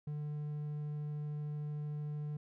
triangle tone, 148.9 Hz, D3, 24 cents sharp, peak -35 dBFS, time 0.07-2.37 s, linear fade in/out 5 ms, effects none

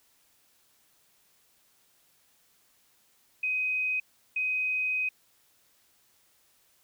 sine tone bursts at uneven times, 2514 Hz, D#7, 17 cents sharp, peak -26 dBFS, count 2, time 3.43-4 / 4.36-5.09 s, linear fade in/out 5 ms, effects white hiss -66 dBFS RMS until 6.83 s

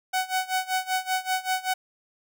sawtooth tone with tremolo, 748 Hz, F#5, 19 cents sharp, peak -18 dBFS, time 0.13-1.74 s, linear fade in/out 10 ms, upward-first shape sine, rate 5.2 Hz, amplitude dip 90%, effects none

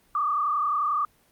sine tone with frequency modulation, 1185 Hz, D6, 15 cents sharp, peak -22 dBFS, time 0.15-1.05 s, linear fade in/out 2 ms, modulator 31.3 Hz, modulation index 1.7, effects pink hiss -62 dBFS RMS until 1.31 s + Opus 32 kbps

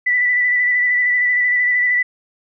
sine tone with vibrato, 1975.5 Hz, B6, in tune, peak -13 dBFS, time 0.06-2.03 s, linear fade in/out 10 ms, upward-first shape square, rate 13 Hz, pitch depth 18 cents each way, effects none

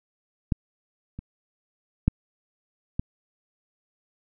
clicks, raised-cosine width 5 ms, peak -9 / -23 / -6 / -13 dBFS, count 4, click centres 0.522 / 1.19 / 2.08 / 2.995 s, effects none

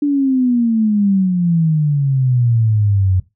sine exponential sweep, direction down, 293.7 to 91.1 Hz, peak -11 dBFS, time 0.02-3.2 s, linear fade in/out 5 ms, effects noise-tail reverb RT60 0.2 s tail -17 dB re dry

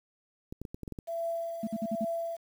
clicks, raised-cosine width 3 ms, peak -26 dBFS, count 8, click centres 0.525 / 0.616 / 0.652 / 0.745 / 0.833 / 0.878 / 0.923 / 0.988 s
sine tone with tremolo, 670 Hz, E5, 28 cents sharp, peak -29 dBFS, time 1.07-2.37 s, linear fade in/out 20 ms, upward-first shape triangle, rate 1.2 Hz, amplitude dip 75%
sine tone bursts, 218.9 Hz, A3, 9 cents flat, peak -29 dBFS, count 5, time 1.63-2.048 s, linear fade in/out 5 ms, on 42 ms, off 52 ms
effects 9-bit

